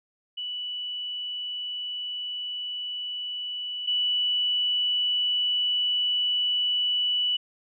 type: tone pair in turn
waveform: sine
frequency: 2960 / 2960 Hz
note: F#7 / F#7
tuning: 0 / 0 cents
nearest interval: unison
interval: 0 cents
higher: neither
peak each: -30 / -22 dBFS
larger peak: second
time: 0.37-3.87 / 3.87-7.37 s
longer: neither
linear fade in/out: 10 ms
effects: none